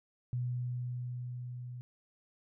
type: tone with level ramp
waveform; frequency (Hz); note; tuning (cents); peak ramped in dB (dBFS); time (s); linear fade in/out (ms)
sine; 123.47; B2; 0; -31 to -41; 0.33-1.81; 0
effects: none